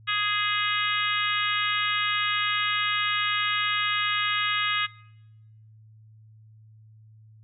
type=harmonic tone with a mistuned harmonic; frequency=415.3 Hz; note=G#4; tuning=in tune; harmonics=3 / 4 / 5 / 6 / 7 / 8 / 9; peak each=-29 / -30 / -31 / -32 / -32 / -33 / -34 dBFS; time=0.07-4.87 s; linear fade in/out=20 ms; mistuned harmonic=6; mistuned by=+22 cents; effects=noise-tail reverb RT60 1.0 s tail -24 dB re dry + added 109 Hz sine -49 dBFS peak until 7.43 s